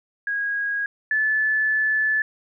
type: tone pair in turn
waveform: sine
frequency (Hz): 1644 / 1736.6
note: G#6 / A6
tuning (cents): -18 / -23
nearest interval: minor second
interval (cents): 95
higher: second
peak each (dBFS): -22 / -18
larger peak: second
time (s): 0.27-0.86 / 1.11-2.22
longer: second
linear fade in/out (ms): 2
effects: none